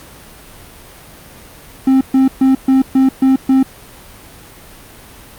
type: tone bursts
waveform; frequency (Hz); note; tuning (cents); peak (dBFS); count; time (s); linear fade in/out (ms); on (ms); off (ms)
triangle; 264.8; C4; +21; -5; 7; 1.87-3.63; 5; 140; 130
effects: pink hiss -38 dBFS RMS until 5.38 s + Opus 48 kbps